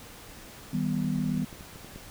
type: chord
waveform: sine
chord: Eb augmented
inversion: none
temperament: equal with one note detuned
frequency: 158.65 / 196 / 246.9 Hz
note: Eb3 / G3 / B3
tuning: +34 / 0 / 0 cents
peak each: -30 dBFS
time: 0.73-1.45 s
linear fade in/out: 5 ms
type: clicks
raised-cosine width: 3 ms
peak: -32 dBFS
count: 12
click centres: 1.045 / 1.193 / 1.244 / 1.293 / 1.346 / 1.379 / 1.422 / 1.528 / 1.609 / 1.758 / 1.846 / 1.96 s
effects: pink hiss -47 dBFS RMS until 2.1 s